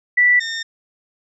sine / 20% pulse tone pair in turn, 1966 / 1821.6 Hz, B6 / A#6, -8 / -40 cents, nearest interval minor second, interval 132 cents, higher first, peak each -10 / -18 dBFS, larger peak first, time 0.17-0.4 / 0.4-0.63 s, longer neither, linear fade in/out 10 ms, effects resampled to 22050 Hz

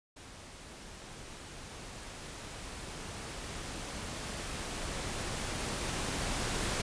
pink noise with level ramp, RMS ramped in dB -50 to -33 dBFS, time 0.16-6.82 s, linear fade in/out 10 ms, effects resampled to 22050 Hz

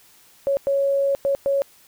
sine tone bursts at uneven times, 554.4 Hz, C#5, in tune, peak -17 dBFS, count 4, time 0.47-0.57 / 0.67-1.15 / 1.25-1.35 / 1.46-1.62 s, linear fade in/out 0 ms, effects white hiss -53 dBFS RMS until 1.87 s

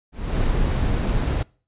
brown noise with ADSR envelope, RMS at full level -19 dBFS, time 0.12-1.43 s, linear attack 320 ms, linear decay 5 ms, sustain -2 dB, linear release 6 ms, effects noise-tail reverb RT60 0.4 s tail -24 dB re dry + resampled to 8000 Hz

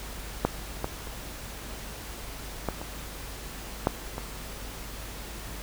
clicks, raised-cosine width 1 ms, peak -7 / -14 / -26 / -13 / -22 / -7 / -19 dBFS, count 7, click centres 0.45 / 0.844 / 1.072 / 2.687 / 2.815 / 3.871 / 4.181 s, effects added 50 Hz sine -41 dBFS peak until 5.62 s + pink hiss -41 dBFS RMS until 5.62 s

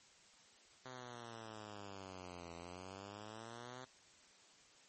5% pulse exponential two-way sweep, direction down then up, 130 to 84.1 to 130 Hz, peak -38 dBFS, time 0.85-3.85 s, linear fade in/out 5 ms, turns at 2.54 s, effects white hiss -65 dBFS RMS until 4.88 s + MP3 32 kbps

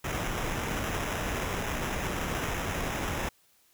pink noise with sample-and-hold, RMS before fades -32 dBFS, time 0.04-3.29 s, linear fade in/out 5 ms, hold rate 4410 Hz, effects white hiss -65 dBFS RMS until 3.73 s

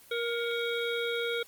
harmonic tone with a mistuned harmonic, 470.4 Hz, A#4, 16 cents sharp, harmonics 1 / 3 / 5 / 7 / 8, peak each -31 / -36 / -38 / -39 / -40 dBFS, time 0.11-1.43 s, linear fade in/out 5 ms, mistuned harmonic 5, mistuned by -81 cents, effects white hiss -55 dBFS RMS until 1.47 s + Opus 24 kbps

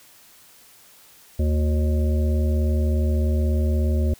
harmonic tone with a mistuned harmonic, 76.6 Hz, D#2, 27 cents flat, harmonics 1 / 3 / 5 / 7 / 8, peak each -18 / -28 / -32 / -35 / -36 dBFS, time 1.39-4.14 s, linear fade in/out 5 ms, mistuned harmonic 5, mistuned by -80 cents, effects white hiss -51 dBFS RMS until 4.19 s

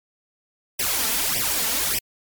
white noise with flanger, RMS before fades -23 dBFS, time 0.79-1.99 s, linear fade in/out 5 ms, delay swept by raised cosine 0.36 to 4.56 ms, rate 1.7 Hz, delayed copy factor +1, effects MP3 96 kbps

